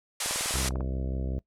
white band-pass noise, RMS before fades -31 dBFS, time 0.2-0.69 s, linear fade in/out 5 ms, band 480 to 11000 Hz, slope 48 dB/octave
click train, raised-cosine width 1 ms, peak -22 dBFS, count 12, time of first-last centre 0.26-0.807 s, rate 20.1 Hz
harmonic tone, 65.41 Hz, C2, in tune, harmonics 1 / 2 / 3 / 4 / 5 / 6 / 7 / 8 / 9 / 10, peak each -30 / -36 / -40 / -42 / -44 / -46 / -47 / -48 / -49 / -50 dBFS, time 0.54-1.39 s, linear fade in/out 0 ms
effects noise-tail reverb RT60 0.1 s tail -20 dB re dry

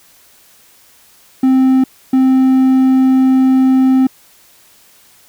triangle tone bursts at uneven times, 261.6 Hz, C4, in tune, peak -5 dBFS, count 2, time 1.43-1.84 / 2.13-4.07 s, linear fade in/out 5 ms, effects white hiss -47 dBFS RMS until 5.28 s

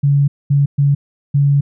sine tone bursts at uneven times, 141.6 Hz, C#3, 37 cents sharp, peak -9 dBFS, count 4, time 0.03-0.28 / 0.5-0.66 / 0.78-0.95 / 1.34-1.61 s, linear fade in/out 10 ms, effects none

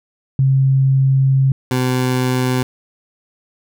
sine / 20% pulse tone pair in turn, 134.3 / 127.33 Hz, C3 / C3, +46 / -47 cents, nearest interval minor second, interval 93 cents, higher first, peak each -10 dBFS, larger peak neither, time 0.39-1.52 / 1.71-2.63 s, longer first, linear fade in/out 2 ms, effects none

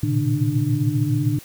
sine tone cluster, 112.4 / 119.6 / 132.5 / 147.7 / 298.5 Hz, A2 / A#2 / C3 / D3 / D4, +37 / +45 / +22 / +10 / +28 cents, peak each -24 dBFS, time 0.03-1.39 s, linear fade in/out 5 ms, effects white hiss -44 dBFS RMS until 1.44 s

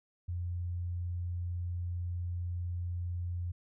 sine tone, 87.8 Hz, F2, 10 cents sharp, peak -33 dBFS, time 0.28-3.52 s, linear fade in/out 10 ms, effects none

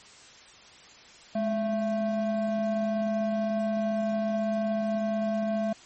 triangle ring-modulated tone, 440 Hz, A4, in tune, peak -20 dBFS, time 1.35-5.73 s, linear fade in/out 5 ms, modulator 229 Hz, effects white hiss -51 dBFS RMS until 5.85 s + MP3 32 kbps

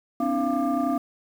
sine tone cluster, 253.3 / 283.1 / 316.1 / 688 / 1191 Hz, B3 / C#4 / D#4 / F5 / D6, +44 / +37 / +27 / -26 / +24 cents, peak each -26 / -25 / -31 / -26 / -31 dBFS, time 0.2-0.98 s, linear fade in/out 5 ms, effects tanh soft clip ceiling -15 dBFS + 8-bit

